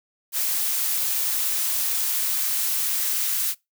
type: noise with high-pass filter sweep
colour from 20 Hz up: blue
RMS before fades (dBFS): -24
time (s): 0.32-3.55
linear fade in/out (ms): 50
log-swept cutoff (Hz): 340 to 1200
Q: 0.94
effects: noise-tail reverb RT60 0.2 s tail -23 dB re dry